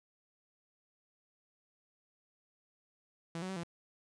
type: tone with pitch steps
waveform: sawtooth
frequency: 166.7 / 186.2 / 191 / 169.8 Hz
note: E3 / F#3 / G3 / F3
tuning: +20 / +11 / -45 / -48 cents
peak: -34 dBFS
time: 3.35-3.634 s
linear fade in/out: 2 ms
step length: 71 ms
effects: resampled to 22050 Hz